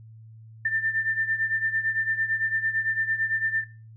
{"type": "beating tone pair", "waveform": "sine", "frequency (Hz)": [1785, 1793.9], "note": ["A6", "A6"], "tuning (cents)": [24, 33], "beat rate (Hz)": 8.9, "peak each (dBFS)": [-24, -29], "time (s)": [0.65, 3.64], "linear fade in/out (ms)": 5, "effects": ["noise-tail reverb RT60 0.3 s tail -17 dB re dry", "added 111 Hz sine -44 dBFS peak until 3.96 s"]}